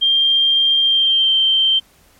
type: tone with pitch glide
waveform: sine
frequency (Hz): 3187 to 3132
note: G7 to G7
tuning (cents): +28 to -2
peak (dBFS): -11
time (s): 0.01-1.8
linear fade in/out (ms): 20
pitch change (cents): -30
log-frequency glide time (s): 0.83-1.32
effects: pink hiss -52 dBFS RMS until 2.19 s + MP3 64 kbps